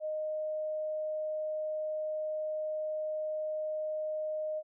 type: tone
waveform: sine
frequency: 618 Hz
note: D#5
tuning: 12 cents flat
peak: -32 dBFS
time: 0-4.63 s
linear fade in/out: 50 ms
effects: none